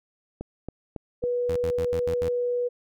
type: click train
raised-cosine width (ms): 2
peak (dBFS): -20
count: 4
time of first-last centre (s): 0.41-1.239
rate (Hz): 3.62
type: tone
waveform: sine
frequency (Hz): 488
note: B4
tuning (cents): -21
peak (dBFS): -23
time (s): 1.22-2.69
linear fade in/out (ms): 20
type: tone bursts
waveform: sawtooth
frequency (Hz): 84.7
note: E2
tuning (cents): +48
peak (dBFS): -27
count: 6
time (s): 1.49-2.284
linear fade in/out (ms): 0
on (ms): 69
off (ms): 76
effects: none